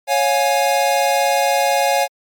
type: chord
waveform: square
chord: Db major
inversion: none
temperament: equal with one note detuned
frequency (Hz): 554.4 / 710.3 / 830.6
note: Db5 / F5 / Ab5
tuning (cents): 0 / +29 / 0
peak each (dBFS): -19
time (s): 0.07-2.08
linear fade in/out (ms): 50
effects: MP3 96 kbps